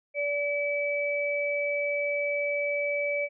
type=tone pair together; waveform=sine; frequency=578.2 / 2297 Hz; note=D5 / D7; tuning=-27 / -39 cents; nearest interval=2 octaves; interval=2388 cents; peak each=-28 / -29 dBFS; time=0.14-3.29 s; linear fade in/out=50 ms; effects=none